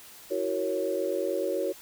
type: chord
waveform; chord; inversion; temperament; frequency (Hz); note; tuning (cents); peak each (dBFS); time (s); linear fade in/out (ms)
sine; F# dominant seventh; third; equal with one note detuned; 329.6 / 376.9 / 466.2 / 554.4; E4 / F#4 / A#4 / C#5; 0 / +32 / 0 / 0; -34 / -31 / -33 / -30; 0.3-1.73; 20
effects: white hiss -49 dBFS RMS until 1.81 s